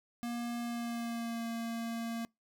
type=tone with pitch glide; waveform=square; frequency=237.3 to 230.3 Hz; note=A#3 to A#3; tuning=+31 to -21 cents; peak=-36 dBFS; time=0.23-2.25 s; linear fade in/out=0 ms; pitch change=-52 cents; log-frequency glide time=0.6-1.47 s; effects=noise-tail reverb RT60 0.2 s tail -26 dB re dry